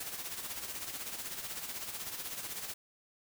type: noise with tremolo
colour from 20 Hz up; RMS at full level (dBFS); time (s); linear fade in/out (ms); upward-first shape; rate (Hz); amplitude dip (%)
white; -39; 0-2.74; 5; sine; 16; 55
effects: none